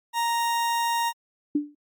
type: tone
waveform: 40% pulse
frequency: 933 Hz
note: A#5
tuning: 1 cent sharp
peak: -22 dBFS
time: 0.13-1.13 s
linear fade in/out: 50 ms
type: tone with exponential decay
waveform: sine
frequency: 293.7 Hz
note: D4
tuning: in tune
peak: -17 dBFS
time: 1.55-1.75 s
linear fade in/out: 5 ms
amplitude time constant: 42 ms
effects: Opus 48 kbps